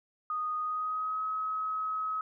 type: tone with pitch glide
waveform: sine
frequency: 1239 to 1276.8 Hz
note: D#6 to D#6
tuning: -8 to +44 cents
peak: -30 dBFS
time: 0.3-2.21 s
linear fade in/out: 2 ms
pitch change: +52 cents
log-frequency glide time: 0.6-1.23 s
effects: none